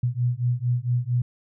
sine beating tone pair, 120.3 / 124.7 Hz, B2 / B2, -45 / +17 cents, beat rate 4.4 Hz, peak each -24 dBFS, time 0.03-1.22 s, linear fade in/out 5 ms, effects none

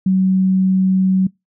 sine tone, 188.4 Hz, F#3, 32 cents sharp, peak -11 dBFS, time 0.06-1.27 s, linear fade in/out 5 ms, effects noise-tail reverb RT60 0.2 s tail -25 dB re dry

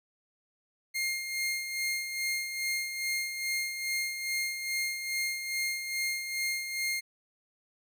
sawtooth tone with tremolo, 2124 Hz, C7, 25 cents sharp, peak -25 dBFS, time 0.94-7.01 s, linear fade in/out 20 ms, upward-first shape sine, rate 2.4 Hz, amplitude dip 55%, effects none

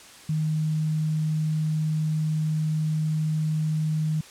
sine tone, 155.56 Hz, D#3, in tune, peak -22 dBFS, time 0.29-4.21 s, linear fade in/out 5 ms, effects white hiss -47 dBFS RMS until 4.3 s + low-pass 9000 Hz 12 dB/octave

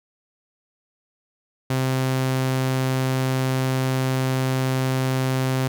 sawtooth tone, 130.81 Hz, C3, in tune, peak -16 dBFS, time 1.7-5.68 s, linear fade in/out 5 ms, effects none

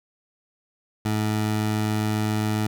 20% pulse tone, 107.3 Hz, A2, 43 cents flat, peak -17 dBFS, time 1.05-2.67 s, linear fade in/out 5 ms, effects none

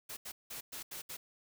white noise bursts at uneven times, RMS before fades -44 dBFS, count 6, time 0.09-0.17 / 0.25-0.32 / 0.5-0.61 / 0.72-0.83 / 0.91-1.02 / 1.09-1.17 s, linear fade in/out 10 ms, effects none

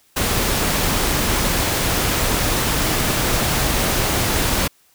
pink noise, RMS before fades -19 dBFS, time 0.16-4.68 s, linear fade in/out 10 ms, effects white hiss -57 dBFS RMS until 4.94 s

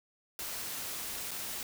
white noise with dropouts, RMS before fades -39 dBFS, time 0.39-1.63 s, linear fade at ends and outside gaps 1 ms, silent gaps 1.309-1.314 s, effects none

